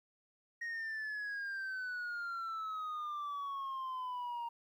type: exponential sweep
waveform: sine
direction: down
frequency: 1878 to 932.3 Hz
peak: -35 dBFS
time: 0.61-4.49 s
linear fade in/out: 10 ms
effects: tanh soft clip ceiling -37 dBFS + 12-bit